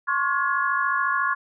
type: tone cluster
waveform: sine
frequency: 1068 / 1122 / 1426 / 1684 Hz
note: C6 / C#6 / F6 / G#6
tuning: +35 / +21 / +36 / +24 cents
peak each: -26 dBFS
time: 0.07-1.35 s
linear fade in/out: 20 ms
effects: none